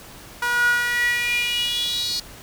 sawtooth tone with high-pass filter sweep, 482.4 Hz, B4, 41 cents flat, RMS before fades -22 dBFS, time 0.42-2.2 s, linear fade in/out 5 ms, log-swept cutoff 1200 to 4500 Hz, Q 8, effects pink hiss -42 dBFS RMS until 2.42 s

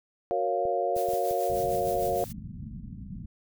sine chord, Gb major seventh, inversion none, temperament equal, 370 / 466.2 / 554.4 / 698.5 Hz, Gb4 / Bb4 / Db5 / F5, 0 / 0 / 0 / 0 cents, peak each -33 / -31 / -30 / -28 dBFS, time 0.31-2.24 s, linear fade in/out 0 ms
clicks, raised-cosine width 5 ms, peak -33 dBFS, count 5, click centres 0.654 / 0.965 / 1.087 / 1.135 / 1.311 s
blue noise with tremolo, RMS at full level -40 dBFS, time 0.95-2.33 s, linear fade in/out 20 ms, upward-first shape sine, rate 6.6 Hz, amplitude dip 50%
white low-pass noise, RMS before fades -40 dBFS, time 1.49-3.26 s, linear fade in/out 5 ms, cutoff 230 Hz, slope 48 dB/octave
effects none

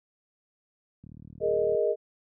click train, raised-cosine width 5 ms, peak -32 dBFS, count 28, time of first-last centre 1.04-1.747 s, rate 38.2 Hz
sine chord, Ab suspended second, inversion none, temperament equal, 415.3 / 466.2 / 622.3 Hz, Ab4 / Bb4 / Eb5, 0 / 0 / 0 cents, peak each -27 dBFS, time 1.4-1.96 s, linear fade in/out 50 ms
effects high-pass 100 Hz 12 dB/octave

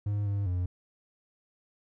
triangle tone with pitch steps, 102.9 / 100.5 / 89.7 Hz, G#2 / G2 / F2, -16 / +44 / +47 cents, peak -25 dBFS, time 0.06-0.66 s, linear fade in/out 5 ms, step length 200 ms, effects none

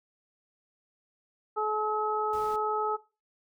harmonic tone, 427.9 Hz, A4, 48 cents flat, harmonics 1 / 2 / 3, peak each -31 / -31 / -31 dBFS, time 1.56-2.97 s, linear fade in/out 20 ms
pink noise, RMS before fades -49 dBFS, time 2.33-2.56 s, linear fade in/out 2 ms
effects noise-tail reverb RT60 0.3 s tail -19 dB re dry

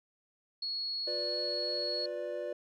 sine tone, 4342 Hz, C#8, 37 cents flat, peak -33 dBFS, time 0.62-2.06 s, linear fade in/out 5 ms
triangle chord, B diminished, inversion second, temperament equal with one note detuned, 355.7 / 493.9 / 587.3 Hz, F4 / B4 / D5, +32 / 0 / 0 cents, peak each -40 / -38 / -35 dBFS, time 1.07-2.53 s, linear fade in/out 5 ms
effects tanh soft clip ceiling -20 dBFS

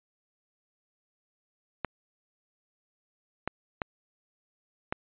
clicks, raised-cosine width 0.5 ms, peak -14 dBFS, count 4, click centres 1.847 / 3.476 / 3.818 / 4.925 s, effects resampled to 8000 Hz

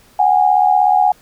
sine tone pair together, 742.5 / 819 Hz, F#5 / G#5, +6 / -24 cents, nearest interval major second, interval 170 cents, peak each -12 dBFS, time 0.19-1.12 s, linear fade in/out 5 ms, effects pink hiss -49 dBFS RMS until 1.21 s

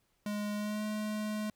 square tone with pitch glide, 207.8 to 212.7 Hz, G#3 to G#3, +1 to +42 cents, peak -34 dBFS, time 0.26-1.5 s, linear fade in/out 2 ms, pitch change +41 cents, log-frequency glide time 0.55-0.84 s, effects pink hiss -75 dBFS RMS until 1.55 s

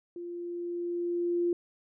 sine tone with level ramp, 347.4 Hz, F4, 9 cents flat, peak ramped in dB -37 to -24 dBFS, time 0.16-1.53 s, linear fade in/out 2 ms, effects none

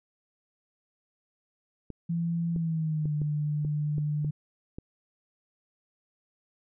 clicks, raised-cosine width 3 ms, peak -25 dBFS, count 8, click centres 1.903 / 2.562 / 3.056 / 3.217 / 3.649 / 3.982 / 4.247 / 4.785 s
sine tone with pitch glide, 168.4 to 149.16 Hz, E3 to D3, +37 to +27 cents, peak -26 dBFS, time 2.09-4.31 s, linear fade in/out 10 ms, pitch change -210 cents, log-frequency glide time 2.52-3.14 s
effects none

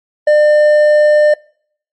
sine tone with hard clipping, 600 Hz, D5, 37 cents sharp, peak -7 dBFS, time 0.27-1.34 s, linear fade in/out 5 ms, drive 5 dB, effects noise-tail reverb RT60 0.6 s tail -25 dB re dry + MP3 48 kbps

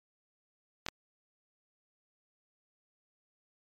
clicks, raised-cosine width 0.2 ms, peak -17 dBFS, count 2, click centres 0.864 / 0.886 s, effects MP3 96 kbps

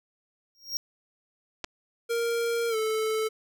square tone with exponential growth, 5588 Hz, F8, in tune, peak -25 dBFS, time 0.55-0.77 s, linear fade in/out 0 ms, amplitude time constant 46 ms
clicks, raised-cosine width 0.2 ms, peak -17 dBFS, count 2, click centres 1.642 / 1.645 s
square tone with pitch glide, 466.2 to 437.5 Hz, A#4 to A4, 0 to -10 cents, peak -26 dBFS, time 2.09-3.29 s, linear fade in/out 20 ms, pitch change -110 cents, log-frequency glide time 2.69-2.76 s
effects none

